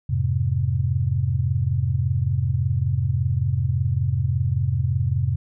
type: chord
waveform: sine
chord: F minor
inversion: none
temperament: equal with one note detuned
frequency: 87.31 / 105.58 / 130.81 Hz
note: F2 / Ab2 / C3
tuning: 0 / +29 / 0 cents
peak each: -24 / -24 / -22 dBFS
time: 0.09-5.36 s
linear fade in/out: 10 ms
effects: none